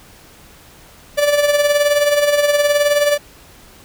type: tone with tremolo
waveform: 45% pulse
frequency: 583 Hz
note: D5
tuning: 13 cents flat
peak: -10 dBFS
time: 1.17-3.18 s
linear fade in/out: 20 ms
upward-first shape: sine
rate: 19 Hz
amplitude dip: 55%
effects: pink hiss -44 dBFS RMS until 3.84 s